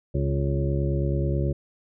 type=harmonic tone with a mistuned harmonic; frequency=69.3 Hz; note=C#2; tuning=in tune; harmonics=1 / 2 / 3 / 4 / 5 / 6 / 8; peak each=-26 / -25 / -34 / -39 / -31 / -35 / -34 dBFS; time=0.14-1.53 s; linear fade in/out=10 ms; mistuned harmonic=4; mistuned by=-20 cents; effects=none